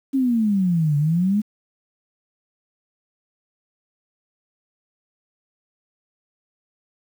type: exponential two-way sweep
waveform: sine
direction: down then up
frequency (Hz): 276.5 to 142.8 to 216.9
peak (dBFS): -16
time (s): 0.13-1.42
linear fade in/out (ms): 20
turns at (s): 0.97
effects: 8-bit